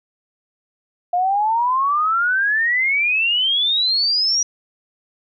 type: exponential sweep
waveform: sine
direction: up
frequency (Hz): 698.5 to 5810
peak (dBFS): -15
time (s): 1.13-4.43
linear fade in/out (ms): 5
effects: none